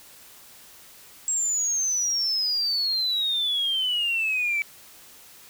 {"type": "exponential sweep", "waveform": "sine", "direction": "down", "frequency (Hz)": [7640, 2294], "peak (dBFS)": -21, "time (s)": [1.28, 4.62], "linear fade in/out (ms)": 0, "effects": ["tanh soft clip ceiling -18 dBFS", "white hiss -49 dBFS RMS until 5.49 s"]}